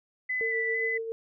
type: tone with vibrato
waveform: sine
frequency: 1994 Hz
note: B6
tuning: 16 cents sharp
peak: -27 dBFS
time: 0.29-0.98 s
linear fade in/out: 10 ms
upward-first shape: square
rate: 2.2 Hz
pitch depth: 15 cents each way
type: tone with tremolo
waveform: sine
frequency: 452.2 Hz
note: A4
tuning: 47 cents sharp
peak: -29 dBFS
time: 0.41-1.12 s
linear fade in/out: 0 ms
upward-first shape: sine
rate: 7.4 Hz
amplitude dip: 45%
effects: none